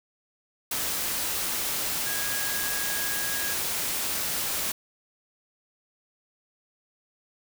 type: tone in noise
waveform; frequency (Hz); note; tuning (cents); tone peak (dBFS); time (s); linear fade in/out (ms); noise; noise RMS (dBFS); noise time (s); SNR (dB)
sine; 1647; G#6; -15; -34; 2.06-3.54; 5; white; -29; 0.71-4.72; -8
effects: none